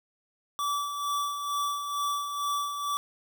square tone with tremolo, 1155 Hz, D6, 29 cents flat, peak -27 dBFS, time 0.59-2.97 s, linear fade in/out 0 ms, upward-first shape sine, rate 2.2 Hz, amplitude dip 50%, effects 10-bit

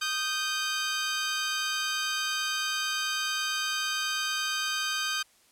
15% pulse tone pair together, 1235.8 / 1557 Hz, D#6 / G6, -12 / -12 cents, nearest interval major third, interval 400 cents, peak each -26 / -23 dBFS, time 0.01-5.23 s, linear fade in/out 10 ms, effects white hiss -62 dBFS RMS until 5.51 s + low-pass 11000 Hz 12 dB/octave

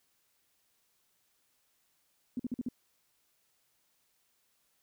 sine tone bursts, 246.9 Hz, B3, in tune, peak -31 dBFS, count 5, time 2.37-2.687 s, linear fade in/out 2 ms, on 25 ms, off 48 ms, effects white hiss -74 dBFS RMS until 4.82 s

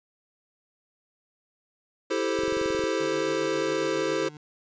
square chord, A minor seventh, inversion second, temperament equal, 329.6 / 392 / 440 / 523.3 Hz, E4 / G4 / A4 / C5, 0 / 0 / 0 / 0 cents, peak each -31 dBFS, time 2.1-4.29 s, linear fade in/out 10 ms
click train, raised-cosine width 3 ms, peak -27 dBFS, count 11, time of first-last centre 2.39-2.838 s, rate 22.3 Hz
25% pulse tone with tremolo, 150 Hz, D3, 37 cents sharp, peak -36 dBFS, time 3-4.37 s, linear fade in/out 2 ms, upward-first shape sine, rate 7.4 Hz, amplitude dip 50%
effects resampled to 16000 Hz

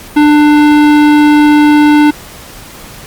sine tone with hard clipping, 297.3 Hz, D4, 21 cents sharp, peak -5 dBFS, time 0.16-2.11 s, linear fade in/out 10 ms, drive 17 dB, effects pink hiss -31 dBFS RMS until 3.06 s + Opus 48 kbps

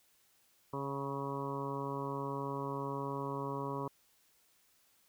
harmonic tone with a mistuned harmonic, 138.59 Hz, C#3, in tune, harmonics 1 / 2 / 3 / 4 / 5 / 6 / 7 / 8 / 9, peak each -42 / -43 / -42 / -46 / -53 / -54 / -42 / -44 / -55 dBFS, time 0.73-3.88 s, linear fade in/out 5 ms, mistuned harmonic 9, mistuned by +26 cents, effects white hiss -70 dBFS RMS until 5.08 s

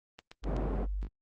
click train, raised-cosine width 0.2 ms, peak -28 dBFS, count 4, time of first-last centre 0.19-0.565 s, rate 7.99 Hz
sine tone, 48.84 Hz, G1, 6 cents flat, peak -31 dBFS, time 0.42-1.09 s, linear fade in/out 50 ms
pink band-pass noise, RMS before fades -36 dBFS, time 0.43-0.87 s, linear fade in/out 50 ms, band 120 to 680 Hz, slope 12 dB/octave
effects Opus 32 kbps

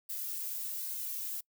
violet noise with flanger, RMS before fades -38 dBFS, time 0.09-1.41 s, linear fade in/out 10 ms, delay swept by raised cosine 1.9 to 2.47 ms, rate 1.2 Hz, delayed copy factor +0.7, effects noise-tail reverb RT60 0.1 s tail -25 dB re dry

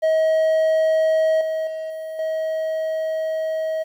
triangle tone with level steps, 636 Hz, D#5, 38 cents sharp, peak -13 / -19 / -24 / -26 / -19 dBFS, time 0.02-3.84 s, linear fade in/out 20 ms, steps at 1.41 / 1.67 / 1.9 / 2.19 s, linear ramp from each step 2 ms, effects 9-bit

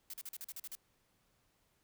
blue noise bursts, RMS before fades -45 dBFS, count 9, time 0.1-0.752 s, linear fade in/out 2 ms, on 36 ms, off 41 ms, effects pink hiss -75 dBFS RMS until 1.83 s

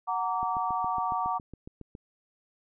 sine chord, Gb augmented, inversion none, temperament just, 740 / 925 / 1156.2 Hz, Gb5 / Bb5 / D6, 0 / -14 / -27 cents, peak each -31 / -31 / -31 dBFS, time 0.07-1.39 s, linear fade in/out 20 ms
click train, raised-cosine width 3 ms, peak -29 dBFS, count 12, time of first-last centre 0.43-1.951 s, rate 7.23 Hz
effects none

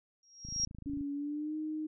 sine tone with exponential growth, 5610 Hz, F8, 7 cents sharp, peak -26 dBFS, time 0.23-0.65 s, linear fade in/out 2 ms, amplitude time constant 91 ms
click train, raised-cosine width 5 ms, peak -34 dBFS, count 16, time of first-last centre 0.45-1.01 s, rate 26.8 Hz
sine tone with pitch glide, 283.7 to 309.4 Hz, C#4 to D#4, +40 to -10 cents, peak -34 dBFS, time 0.86-1.87 s, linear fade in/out 10 ms, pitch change +150 cents, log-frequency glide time 1.13-1.56 s
effects none

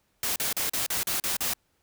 white noise bursts, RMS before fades -28 dBFS, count 8, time 0.23-1.536 s, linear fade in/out 2 ms, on 130 ms, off 38 ms, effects pink hiss -71 dBFS RMS until 1.82 s

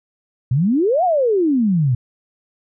sine exponential two-way sweep, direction up then down, 116.9 to 760 to 116.9 Hz, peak -13 dBFS, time 0.51-1.95 s, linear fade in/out 5 ms, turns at 1.04 s, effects none

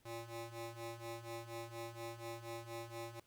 15% pulse ring-modulated tone, 231.8 Hz, A#3, 10 cents flat, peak -36 dBFS, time 0.05-3.2 s, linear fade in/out 5 ms, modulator 118 Hz, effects pink hiss -72 dBFS RMS until 3.26 s

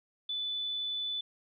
sine tone, 3489 Hz, A7, 15 cents flat, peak -32 dBFS, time 0.29-1.21 s, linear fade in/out 5 ms, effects none

